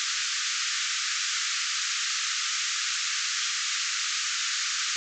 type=band-pass noise; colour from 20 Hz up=white; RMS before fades=-29 dBFS; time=0-4.96 s; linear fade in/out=0 ms; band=1200 to 7300 Hz; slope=96 dB/octave; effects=none